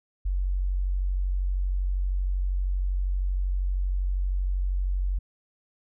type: tone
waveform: sine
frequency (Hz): 46.36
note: F#1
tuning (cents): +4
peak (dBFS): -23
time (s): 0.25-5.19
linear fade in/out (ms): 10
effects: none